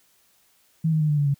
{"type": "tone with pitch steps", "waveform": "sine", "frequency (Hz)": [161, 156.69, 152.49, 148.41, 144.43, 140.56], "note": ["E3", "D#3", "D#3", "D3", "D3", "C#3"], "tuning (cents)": [-41, 12, -35, 19, -29, 24], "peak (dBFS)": -18, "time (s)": [0.84, 1.344], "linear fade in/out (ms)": 10, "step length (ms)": 84, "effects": ["white hiss -62 dBFS RMS until 1.39 s"]}